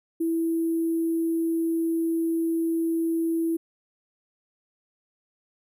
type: tone with sample-and-hold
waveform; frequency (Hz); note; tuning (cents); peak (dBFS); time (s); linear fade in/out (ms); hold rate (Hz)
sine; 329.6; E4; 0; -22; 0.2-3.57; 10; 11025
effects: none